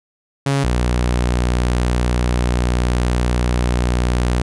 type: tone pair in turn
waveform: sawtooth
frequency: 138.59 / 60.8 Hz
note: C#3 / B1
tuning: 0 / -26 cents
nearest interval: octave + major second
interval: 1426 cents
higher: first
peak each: -11 dBFS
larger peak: neither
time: 0.46-0.64 / 0.64-4.42 s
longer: second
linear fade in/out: 5 ms
effects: resampled to 24000 Hz